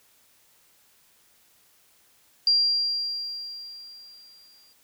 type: tone with exponential decay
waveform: sine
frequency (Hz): 4760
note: D8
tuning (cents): +22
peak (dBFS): -16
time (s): 2.47-4.73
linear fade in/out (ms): 2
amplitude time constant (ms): 490
effects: white hiss -61 dBFS RMS until 4.83 s